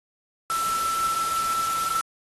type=tone in noise; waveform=sine; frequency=1333 Hz; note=E6; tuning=19 cents sharp; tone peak=-23 dBFS; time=0.5-2.01 s; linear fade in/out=0 ms; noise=white; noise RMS=-32 dBFS; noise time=0.5-2.01 s; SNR=+6 dB; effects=AAC 32 kbps